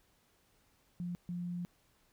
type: tone bursts at uneven times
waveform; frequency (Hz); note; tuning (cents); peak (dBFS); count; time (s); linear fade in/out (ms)
sine; 175.7; F3; +11; -36; 2; 1-1.15 / 1.29-1.65; 0
effects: pink hiss -71 dBFS RMS until 2.12 s